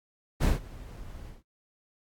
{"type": "noise with ADSR envelope", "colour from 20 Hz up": "brown", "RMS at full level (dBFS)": -19, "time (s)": [0.4, 1.43], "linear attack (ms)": 33, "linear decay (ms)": 160, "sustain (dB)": -24, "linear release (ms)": 160, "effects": ["noise-tail reverb RT60 0.1 s tail -24 dB re dry", "AAC 64 kbps"]}